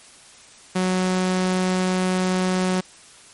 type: tone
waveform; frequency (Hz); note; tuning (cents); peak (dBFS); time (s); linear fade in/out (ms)
sawtooth; 184.6; F#3; -4; -15; 0.75-2.81; 10
effects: white hiss -47 dBFS RMS until 3.33 s + MP3 48 kbps